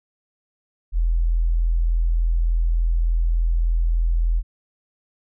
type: tone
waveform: sine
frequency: 41.71 Hz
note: E1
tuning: 21 cents sharp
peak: -16 dBFS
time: 0.92-4.43 s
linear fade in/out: 50 ms
effects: none